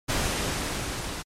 pink noise with level ramp, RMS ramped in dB -25 to -34 dBFS, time 0.08-1.23 s, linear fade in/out 20 ms, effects low-pass 10000 Hz 12 dB/octave + MP3 64 kbps

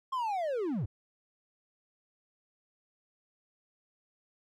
triangle linear sweep, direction down, 1081 to 81.5 Hz, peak -28 dBFS, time 0.12-0.86 s, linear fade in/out 10 ms, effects none

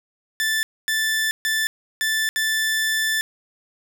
sawtooth tone bursts at uneven times, 1760 Hz, A6, in tune, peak -16 dBFS, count 5, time 0.4-0.63 / 0.88-1.31 / 1.45-1.67 / 2.01-2.29 / 2.36-3.21 s, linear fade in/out 0 ms, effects none

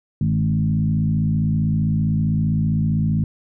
sine tone with frequency modulation, 155.56 Hz, D#3, in tune, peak -16 dBFS, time 0.21-3.24 s, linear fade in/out 2 ms, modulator 55.4 Hz, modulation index 1.2, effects none

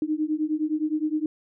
sine beating tone pair, 303.2 / 312.9 Hz, D#4 / D#4, -45 / +10 cents, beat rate 9.7 Hz, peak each -26 dBFS, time 0.02-1.26 s, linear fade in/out 2 ms, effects none

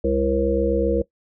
harmonic tone with a mistuned harmonic, 67.7 Hz, C#2, 40 cents flat, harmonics 1 / 3 / 5 / 7 / 8, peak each -25 / -27 / -24 / -21 / -24 dBFS, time 0.04-1.02 s, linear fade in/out 5 ms, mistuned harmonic 5, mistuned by -19 cents, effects noise-tail reverb RT60 0.1 s tail -20 dB re dry

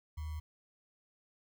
sine tone with sample-and-hold, 77.4 Hz, D#2, 9 cents flat, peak -37 dBFS, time 0.17-0.4 s, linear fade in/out 10 ms, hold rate 1050 Hz, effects none

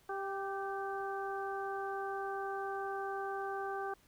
harmonic tone with a mistuned harmonic, 392.4 Hz, G4, 2 cents sharp, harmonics 1 / 2 / 3 / 4, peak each -40 / -40 / -44 / -45 dBFS, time 0.09-3.94 s, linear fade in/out 5 ms, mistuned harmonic 4, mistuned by -25 cents, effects pink hiss -67 dBFS RMS until 4.07 s

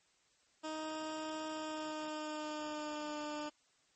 15% pulse tone with pitch glide, 312.3 to 299.1 Hz, D#4 to D4, +7 to +32 cents, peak -33 dBFS, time 0.63-3.5 s, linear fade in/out 20 ms, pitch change -75 cents, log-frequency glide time 1.48-3.19 s, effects white hiss -72 dBFS RMS until 3.95 s + MP3 32 kbps

